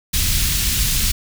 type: band-stop noise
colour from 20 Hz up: pink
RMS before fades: -18 dBFS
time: 0.13-1.12 s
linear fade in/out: 10 ms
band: 120 to 3100 Hz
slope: 12 dB/octave
effects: none